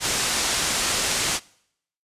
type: low-pass noise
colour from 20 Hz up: white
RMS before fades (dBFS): -24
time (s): 0-1.4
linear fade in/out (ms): 50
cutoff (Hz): 8700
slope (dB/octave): 24
effects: noise-tail reverb RT60 0.7 s tail -23 dB re dry + resampled to 32000 Hz